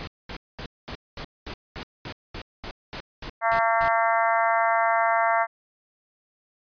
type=noise bursts; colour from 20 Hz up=pink; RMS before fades=-35 dBFS; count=14; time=0-3.882 s; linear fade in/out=0 ms; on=73 ms; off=220 ms
type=harmonic tone; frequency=227.4 Hz; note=A#3; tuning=43 cents flat; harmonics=3 / 4 / 5 / 6 / 7 / 8 / 9; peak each=-23 / -25 / -27 / -29 / -30 / -31 / -32 dBFS; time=3.41-5.47 s; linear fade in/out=50 ms
effects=resampled to 11025 Hz